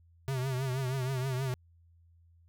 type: tone with vibrato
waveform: square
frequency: 130.81 Hz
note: C3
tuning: in tune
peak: -31 dBFS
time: 0.28-1.54 s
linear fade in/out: 0 ms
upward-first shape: triangle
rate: 6.3 Hz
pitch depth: 93 cents each way
effects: added 84 Hz sine -59 dBFS peak until 2.48 s